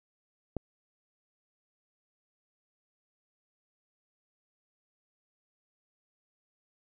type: click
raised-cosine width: 2 ms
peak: -19 dBFS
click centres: 0.567 s
effects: none